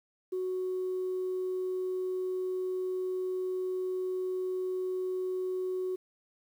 sine tone, 370 Hz, F#4, in tune, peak -29 dBFS, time 0.32-5.96 s, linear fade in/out 10 ms, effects tanh soft clip ceiling -27 dBFS + 10-bit

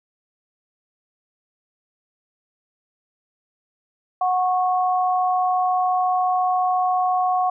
sine tone pair together, 734.2 / 1100 Hz, F#5 / C#6, -14 / -14 cents, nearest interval perfect fifth, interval 700 cents, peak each -18 / -24 dBFS, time 4.21-7.5 s, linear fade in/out 5 ms, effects none

